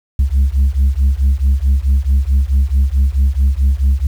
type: beating tone pair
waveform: sine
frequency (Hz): 65.6 / 70.2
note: C2 / C#2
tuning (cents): +5 / +22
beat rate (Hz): 4.6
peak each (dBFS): -11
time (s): 0.19-4.07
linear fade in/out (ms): 5
effects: tanh soft clip ceiling -7 dBFS + 7-bit